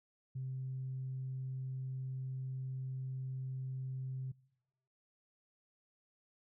sine tone, 130.81 Hz, C3, in tune, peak -37 dBFS, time 0.35-4.32 s, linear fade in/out 10 ms, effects noise-tail reverb RT60 1.0 s tail -26 dB re dry + tanh soft clip ceiling -33 dBFS

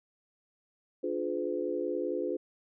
sine chord, D diminished seventh, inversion none, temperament just, 293.7 / 352.4 / 422.9 / 507.5 Hz, D4 / F4 / Ab4 / Cb5, 0 / +16 / +31 / +47 cents, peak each -37 / -34 / -36 / -35 dBFS, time 1.03-2.37 s, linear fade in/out 10 ms, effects none

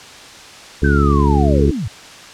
harmonic tone, 70.9 Hz, C#2, 40 cents sharp, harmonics 1 / 2 / 3 / 4 / 5 / 6, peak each -14 / -17 / -19 / -20 / -21 / -22 dBFS, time 0.82-1.71 s, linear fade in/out 5 ms
sine linear sweep, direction down, 1568 to 77.9 Hz, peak -19 dBFS, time 0.84-1.88 s, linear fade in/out 5 ms
effects white hiss -37 dBFS RMS until 2.33 s + low-pass 6000 Hz 12 dB/octave

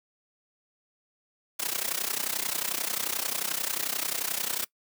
white noise with amplitude modulation, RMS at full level -27 dBFS, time 1.59-4.65 s, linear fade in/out 10 ms, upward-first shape sine, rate 31.3 Hz, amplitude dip 85%, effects noise-tail reverb RT60 0.1 s tail -22 dB re dry + high-pass 200 Hz 12 dB/octave

